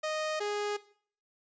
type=tone pair in turn; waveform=sawtooth; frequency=620 / 413.8 Hz; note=D#5 / G#4; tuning=-6 / -6 cents; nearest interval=perfect fifth; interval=700 cents; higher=first; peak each=-27 dBFS; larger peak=neither; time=0.03-0.4 / 0.4-0.77 s; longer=neither; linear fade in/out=10 ms; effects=noise-tail reverb RT60 0.5 s tail -17 dB re dry + resampled to 16000 Hz